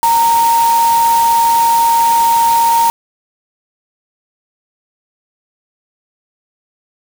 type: tone in noise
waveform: sine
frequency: 926 Hz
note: A#5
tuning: 12 cents flat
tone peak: -8 dBFS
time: 0.03-2.9 s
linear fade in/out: 0 ms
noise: white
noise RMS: -22 dBFS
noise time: 0.03-2.9 s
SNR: +11 dB
effects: none